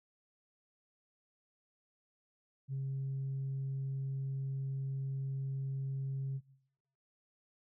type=tone; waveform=sine; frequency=135.3 Hz; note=C#3; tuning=42 cents flat; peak=-33 dBFS; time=2.68-6.41 s; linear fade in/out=50 ms; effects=noise-tail reverb RT60 0.9 s tail -22 dB re dry + tanh soft clip ceiling -32 dBFS